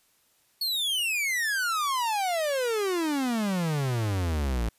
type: exponential sweep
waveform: 45% pulse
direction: down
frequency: 4435 to 54 Hz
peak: -25 dBFS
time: 0.61-4.69 s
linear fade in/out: 5 ms
effects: white hiss -66 dBFS RMS until 4.78 s + resampled to 32000 Hz